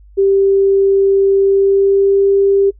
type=tone with pitch glide; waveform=sine; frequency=392 to 395.2 Hz; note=G4 to G4; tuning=0 to +14 cents; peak=-8 dBFS; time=0.17-2.71 s; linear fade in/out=20 ms; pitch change=+14 cents; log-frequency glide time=1.39-2.28 s; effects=noise-tail reverb RT60 0.1 s tail -23 dB re dry + added 50 Hz sine -39 dBFS peak until 2.79 s